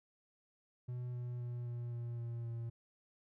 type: tone with pitch steps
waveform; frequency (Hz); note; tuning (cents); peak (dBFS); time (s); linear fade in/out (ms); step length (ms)
triangle; 123.47 / 122.26 / 121.07 / 119.89 / 118.71 / 117.55 / 116.41; B2 / B2 / B2 / A#2 / A#2 / A#2 / A#2; 0 / -17 / -34 / +49 / +32 / +15 / -2; -37; 0.88-2.7; 10; 260
effects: none